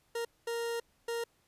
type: tone bursts at uneven times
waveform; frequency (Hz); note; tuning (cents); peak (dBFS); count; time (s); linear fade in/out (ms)
40% pulse; 466.2; A#4; 0; -32; 3; 0.15-0.25 / 0.47-0.8 / 1.08-1.24; 5
effects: pink hiss -71 dBFS RMS until 1.47 s + resampled to 32000 Hz